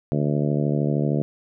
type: harmonic tone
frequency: 73.1 Hz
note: D2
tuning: 7 cents flat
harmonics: 2 / 3 / 4 / 5 / 6 / 7 / 8 / 9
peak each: -22 / -26 / -28 / -30 / -32 / -33 / -34 / -35 dBFS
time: 0.12-1.22 s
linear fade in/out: 0 ms
effects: none